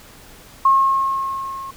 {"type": "tone with level ramp", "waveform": "sine", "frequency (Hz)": 1080, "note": "C#6", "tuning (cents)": -45, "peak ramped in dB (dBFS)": [-9, -29], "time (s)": [0.65, 1.71], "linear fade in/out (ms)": 5, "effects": ["pink hiss -44 dBFS RMS until 1.76 s"]}